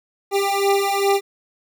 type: beating tone pair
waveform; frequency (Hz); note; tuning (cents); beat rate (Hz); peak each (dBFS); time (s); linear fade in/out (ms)
25% pulse; 395.8 / 398.3; G4 / G4; +17 / +28; 2.5; -16 / -16; 0.31-1.21; 50
effects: none